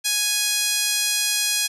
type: tone with high-pass filter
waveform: 5% pulse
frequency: 830.6 Hz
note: G#5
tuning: in tune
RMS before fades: -22 dBFS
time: 0.04-1.68 s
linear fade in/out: 20 ms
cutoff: 2300 Hz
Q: 0.89
effects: resampled to 32000 Hz